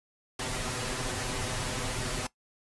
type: noise with comb filter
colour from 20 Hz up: pink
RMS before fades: -33 dBFS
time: 0.39-2.27 s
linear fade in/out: 5 ms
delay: 7.9 ms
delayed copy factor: +0.9
effects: noise-tail reverb RT60 0.1 s tail -18 dB re dry + resampled to 24000 Hz

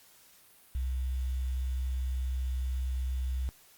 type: tone with quantisation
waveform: sine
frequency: 64 Hz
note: C2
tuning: 38 cents flat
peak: -29 dBFS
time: 0.75-3.49 s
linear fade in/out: 0 ms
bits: 9
effects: white hiss -59 dBFS RMS until 3.77 s + Opus 48 kbps

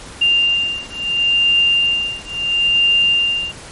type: beating tone pair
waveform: sine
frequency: 2794 / 2794.74 Hz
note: F7 / F7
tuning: 0 / +1 cents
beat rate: 0.74 Hz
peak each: -16 dBFS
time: 0.21-3.52 s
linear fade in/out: 10 ms
effects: pink hiss -35 dBFS RMS until 3.71 s + MP3 48 kbps

